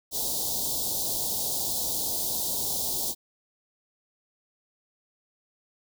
white band-stop noise, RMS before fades -29 dBFS, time 0.11-3.15 s, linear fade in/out 50 ms, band 900 to 3600 Hz, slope 48 dB/octave, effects none

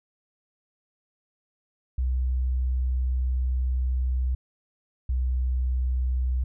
sine tone pair in turn, 63.4 / 63.16 Hz, B1 / B1, +46 / +39 cents, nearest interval unison, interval 7 cents, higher first, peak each -22 / -22 dBFS, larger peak neither, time 1.98-4.35 / 5.09-6.44 s, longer first, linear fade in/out 5 ms, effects none

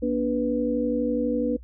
sine tone cluster, 239.3 / 291.4 / 491.8 Hz, A#3 / D4 / B4, +46 / -13 / -7 cents, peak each -26 dBFS, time 0.02-1.57 s, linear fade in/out 10 ms, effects noise-tail reverb RT60 0.1 s tail -23 dB re dry + added 60 Hz sine -41 dBFS peak until 1.63 s

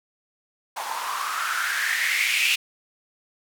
blue noise with band-pass filter sweep, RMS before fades -25 dBFS, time 0.76-2.56 s, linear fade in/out 10 ms, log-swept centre 850 to 2700 Hz, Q 6.3, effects none

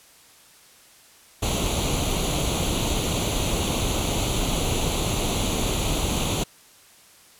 pink noise with comb filter, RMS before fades -24 dBFS, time 1.42-6.44 s, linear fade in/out 10 ms, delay 0.29 ms, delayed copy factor +0.75, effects white hiss -52 dBFS RMS until 7.39 s + low-pass 12000 Hz 12 dB/octave

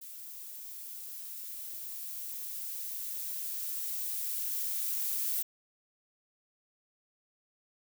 violet noise with level ramp, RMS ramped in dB -46 to -32 dBFS, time 0.01-5.43 s, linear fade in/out 10 ms, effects none

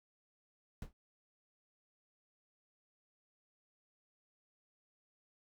brown noise with exponential decay, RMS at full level -37 dBFS, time 0.82-0.93 s, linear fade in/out 1 ms, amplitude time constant 23 ms, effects none

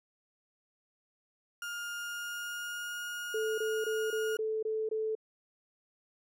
35% pulse tone with pitch glide, 1414 to 1432.1 Hz, F6 to F6, +21 to +43 cents, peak -35 dBFS, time 1.62-4.37 s, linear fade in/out 2 ms, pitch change +22 cents, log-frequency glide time 1.94-3.01 s
sine tone bursts, 437.4 Hz, A4, 10 cents flat, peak -30 dBFS, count 7, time 3.34-5.152 s, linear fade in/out 5 ms, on 240 ms, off 22 ms
effects none

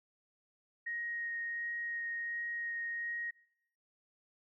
sine tone with vibrato, 1873 Hz, A#6, 8 cents sharp, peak -36 dBFS, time 0.86-3.31 s, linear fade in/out 10 ms, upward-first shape sine, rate 1.4 Hz, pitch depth 8 cents each way, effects noise-tail reverb RT60 0.7 s tail -23 dB re dry

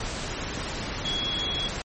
sine tone in noise, 3342 Hz, G#7, 10 cents sharp, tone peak -27 dBFS, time 1.05-1.68 s, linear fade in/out 5 ms, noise pink, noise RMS -32 dBFS, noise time 0-1.82 s, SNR +2 dB, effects MP3 32 kbps

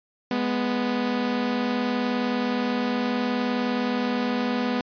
sawtooth tone pair together, 207.6 / 246.9 Hz, G#3 / B3, 0 / 0 cents, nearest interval minor third, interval 300 cents, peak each -25 / -20 dBFS, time 0.31-4.81 s, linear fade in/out 2 ms, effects resampled to 11025 Hz

